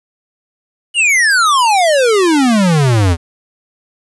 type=exponential sweep; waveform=square; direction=down; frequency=2960 to 80.2 Hz; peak=-9 dBFS; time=0.94-3.17 s; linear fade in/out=50 ms; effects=resampled to 24000 Hz + 8-bit